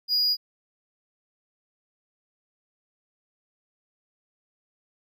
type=tone; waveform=triangle; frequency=4889 Hz; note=D#8; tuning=31 cents flat; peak=-19 dBFS; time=0.08-0.37 s; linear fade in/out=50 ms; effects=none